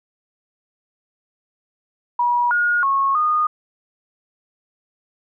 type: tone with pitch steps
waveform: sine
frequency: 965 / 1435 / 1095 / 1228 Hz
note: B5 / F6 / C#6 / D#6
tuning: -40 / +47 / -22 / -23 cents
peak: -15 dBFS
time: 2.19-3.47 s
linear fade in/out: 5 ms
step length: 320 ms
effects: none